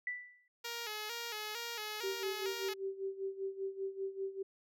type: tone with exponential decay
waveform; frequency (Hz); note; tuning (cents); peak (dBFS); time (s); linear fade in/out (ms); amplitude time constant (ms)
sine; 1975.5; B6; 0; -33; 0.07-0.48; 2; 88
type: tone with vibrato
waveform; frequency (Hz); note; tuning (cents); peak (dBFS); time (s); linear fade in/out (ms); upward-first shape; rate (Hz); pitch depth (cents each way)
5% pulse; 446.6; A4; +26; -28; 0.64-2.74; 10; square; 2.2; 86
type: tone with tremolo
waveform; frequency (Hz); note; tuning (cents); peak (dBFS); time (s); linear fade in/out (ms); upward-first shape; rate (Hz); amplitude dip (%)
sine; 387.8; G4; -19; -34; 2.03-4.43; 10; sine; 5.1; 80
effects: none